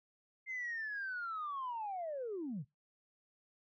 sine linear sweep, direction down, 2102 to 116.54 Hz, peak -37 dBFS, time 0.46-2.65 s, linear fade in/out 50 ms, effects noise-tail reverb RT60 0.2 s tail -22 dB re dry + tanh soft clip ceiling -34 dBFS

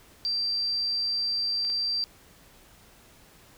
sine tone, 4699 Hz, D8, in tune, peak -25 dBFS, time 0.25-2.04 s, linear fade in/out 0 ms
clicks, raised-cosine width 0.2 ms, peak -28 dBFS, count 2, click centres 1.649 / 1.7 s
effects pink hiss -55 dBFS RMS until 3.57 s

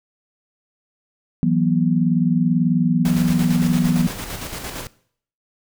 sine chord, E suspended second, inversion none, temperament equal with one note detuned, 164.81 / 185 / 243.1 Hz, E3 / F#3 / B3, 0 / 0 / -27 cents, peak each -19 dBFS, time 1.43-4.07 s, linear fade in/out 0 ms
pink noise with tremolo, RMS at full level -29 dBFS, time 3.05-4.87 s, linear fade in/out 2 ms, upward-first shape square, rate 8.8 Hz, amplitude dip 40%
effects noise-tail reverb RT60 0.6 s tail -20 dB re dry

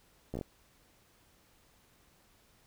slowing click train, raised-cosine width 2 ms, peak -24 dBFS, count 5, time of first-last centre 0.34-0.412 s, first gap 14 ms, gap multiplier 1.17, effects pink hiss -66 dBFS RMS until 2.66 s

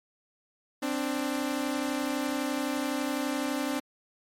sawtooth tone pair together, 261.8 / 293.7 Hz, C4 / D4, +1 / 0 cents, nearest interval major second, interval 199 cents, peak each -27 dBFS, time 0.82-3.8 s, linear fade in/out 10 ms, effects MP3 64 kbps

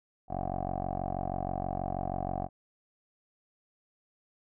10% pulse tone with low-pass filter, 46.25 Hz, F#1, in tune, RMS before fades -34 dBFS, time 0.28-2.49 s, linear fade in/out 50 ms, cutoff 750 Hz, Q 7.8, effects none

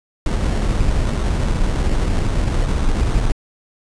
brown noise with sample-and-hold, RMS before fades -17 dBFS, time 0.26-3.32 s, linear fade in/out 2 ms, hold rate 2450 Hz, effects resampled to 22050 Hz

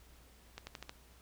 accelerating click train, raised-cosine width 0.2 ms, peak -26 dBFS, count 5, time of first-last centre 0.58-0.894 s, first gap 90 ms, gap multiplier 0.91, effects added 60 Hz sine -60 dBFS peak until 1.21 s + pink hiss -63 dBFS RMS until 1.21 s

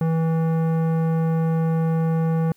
sine tone with tanh clipping, 162.7 Hz, E3, 22 cents flat, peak -20 dBFS, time 0.01-2.52 s, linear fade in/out 2 ms, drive 15 dB, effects white hiss -61 dBFS RMS until 2.56 s

